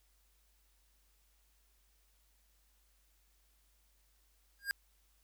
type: tone with exponential growth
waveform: square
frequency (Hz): 1614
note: G#6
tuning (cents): -50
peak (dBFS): -29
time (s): 4.59-4.71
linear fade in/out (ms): 0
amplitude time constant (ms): 24
effects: added 50 Hz sine -70 dBFS peak until 5.23 s + white hiss -74 dBFS RMS until 5.23 s